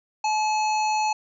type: harmonic tone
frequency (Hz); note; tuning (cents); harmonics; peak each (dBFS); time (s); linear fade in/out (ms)
858; A5; -44; 1 / 3 / 5 / 7 / 8; -21 / -31 / -35 / -38 / -39; 0.24-1.13; 5
effects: none

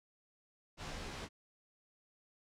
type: noise with comb filter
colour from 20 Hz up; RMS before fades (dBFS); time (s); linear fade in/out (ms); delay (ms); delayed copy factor
pink; -44; 0.77-1.29; 50; 16; -0.8
effects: low-pass 6000 Hz 12 dB/octave

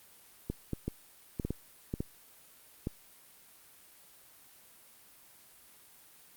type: clicks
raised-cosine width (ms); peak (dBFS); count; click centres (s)
3; -20; 9; 0.5 / 0.733 / 0.88 / 1.398 / 1.45 / 1.506 / 1.939 / 2.005 / 2.871
effects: white hiss -58 dBFS RMS until 6.36 s + Opus 32 kbps

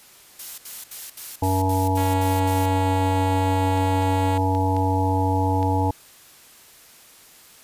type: noise bursts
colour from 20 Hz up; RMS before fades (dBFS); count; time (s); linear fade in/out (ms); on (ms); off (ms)
blue; -34; 9; 0.39-2.66; 5; 190; 70
type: harmonic tone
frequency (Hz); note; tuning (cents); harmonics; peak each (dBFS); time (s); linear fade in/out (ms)
94.6; F#2; +39; 1 / 3 / 5 / 7 / 9 / 10; -21 / -25 / -29 / -32 / -24 / -32; 1.42-5.91; 5
type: tone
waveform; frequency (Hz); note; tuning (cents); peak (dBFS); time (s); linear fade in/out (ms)
5% pulse; 277.2; C#4; 0; -21; 1.97-4.38; 5
type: clicks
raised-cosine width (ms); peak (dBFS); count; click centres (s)
0.2; -21; 5; 3.775 / 4.024 / 4.55 / 4.766 / 5.629
effects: white hiss -49 dBFS RMS until 7.63 s + resampled to 32000 Hz

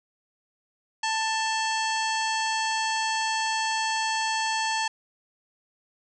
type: harmonic tone with a mistuned harmonic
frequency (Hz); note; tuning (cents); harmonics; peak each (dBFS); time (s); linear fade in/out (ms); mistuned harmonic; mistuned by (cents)
884; A5; +8; 1 / 2 / 3 / 4 / 5 / 6 / 7 / 8 / 9; -27 / -31 / -34 / -36 / -34 / -41 / -38 / -42 / -41; 1.03-4.88; 5; 4; -140
effects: none

